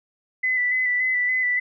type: tone with vibrato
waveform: sine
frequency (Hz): 2000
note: B6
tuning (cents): +21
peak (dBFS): -19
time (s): 0.43-1.6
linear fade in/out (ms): 10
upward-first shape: square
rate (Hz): 3.5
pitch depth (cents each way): 22
effects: none